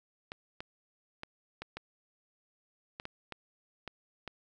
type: clicks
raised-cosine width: 0.3 ms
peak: -24 dBFS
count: 10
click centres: 0.319 / 0.605 / 1.234 / 1.62 / 1.77 / 2.999 / 3.054 / 3.323 / 3.877 / 4.277 s
effects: none